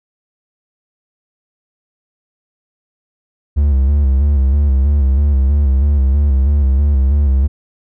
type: tone with vibrato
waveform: triangle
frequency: 69.5 Hz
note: C#2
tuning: 5 cents sharp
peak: -7 dBFS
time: 3.56-7.48 s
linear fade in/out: 20 ms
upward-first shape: square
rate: 3.1 Hz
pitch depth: 69 cents each way
effects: none